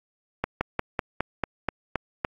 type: slowing click train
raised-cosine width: 0.5 ms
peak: -9 dBFS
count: 9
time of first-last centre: 0.44-2.248 s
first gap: 170 ms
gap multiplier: 1.08
effects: AAC 64 kbps